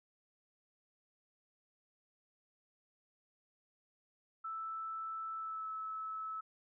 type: tone with pitch glide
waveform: sine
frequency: 1318.5 to 1301.9 Hz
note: E6 to E6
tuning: 0 to -22 cents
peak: -39 dBFS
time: 4.44-6.41 s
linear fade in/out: 10 ms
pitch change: -22 cents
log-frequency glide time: 5.36-5.69 s
effects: none